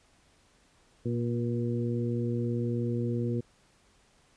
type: harmonic tone with a mistuned harmonic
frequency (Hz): 118.5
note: A#2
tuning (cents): +29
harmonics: 1 / 2 / 3 / 4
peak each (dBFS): -30 / -32 / -35 / -38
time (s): 1.05-3.41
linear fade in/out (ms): 10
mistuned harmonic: 4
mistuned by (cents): +17
effects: pink hiss -64 dBFS RMS until 4.36 s + resampled to 22050 Hz